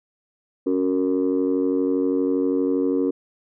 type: chord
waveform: sine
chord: F# major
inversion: second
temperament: just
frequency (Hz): 277.5 / 370 / 462.5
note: C#4 / F#4 / A#4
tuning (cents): +2 / 0 / -14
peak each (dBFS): -20 / -23 / -23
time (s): 0.66-3.11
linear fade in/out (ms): 10
effects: tanh soft clip ceiling -12 dBFS